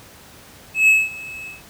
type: tone with ADSR envelope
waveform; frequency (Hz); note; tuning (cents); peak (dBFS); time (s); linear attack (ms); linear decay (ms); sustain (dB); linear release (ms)
triangle; 2587; E7; -33; -7; 0.74-1.62; 140; 210; -22; 150
effects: pink hiss -44 dBFS RMS until 1.69 s + high-pass 60 Hz 12 dB/octave